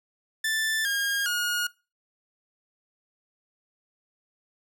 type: tone with pitch steps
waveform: sawtooth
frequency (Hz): 1764 / 1622 / 1437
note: A6 / G#6 / F6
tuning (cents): +4 / -41 / +49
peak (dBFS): -21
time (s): 0.44-1.67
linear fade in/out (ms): 5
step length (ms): 410
effects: noise-tail reverb RT60 0.3 s tail -23 dB re dry